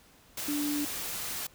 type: tone in noise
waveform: sine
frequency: 292.8 Hz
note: D4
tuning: 5 cents flat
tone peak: -29 dBFS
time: 0.48-0.85 s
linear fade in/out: 5 ms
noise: white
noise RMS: -36 dBFS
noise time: 0.37-1.47 s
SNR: +4 dB
effects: pink hiss -59 dBFS RMS until 1.54 s